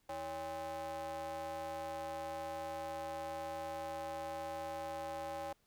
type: ring-modulated tone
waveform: square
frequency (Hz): 120.5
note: B2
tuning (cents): -42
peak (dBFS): -38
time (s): 0.09-5.53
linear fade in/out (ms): 5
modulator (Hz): 683
effects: pink hiss -75 dBFS RMS until 5.66 s